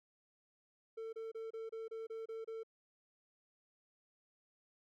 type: tone bursts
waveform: triangle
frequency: 448.3 Hz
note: A4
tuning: 32 cents sharp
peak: -40 dBFS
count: 9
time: 0.97-2.634 s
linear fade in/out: 10 ms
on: 160 ms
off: 28 ms
effects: none